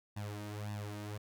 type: tone with flanger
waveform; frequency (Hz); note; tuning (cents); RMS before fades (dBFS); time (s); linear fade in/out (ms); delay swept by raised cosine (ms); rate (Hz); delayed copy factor
sawtooth; 104.1; G#2; +5; -42; 0.16-1.18; 10; 1.1 to 3.3; 1.8; +0.85
effects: none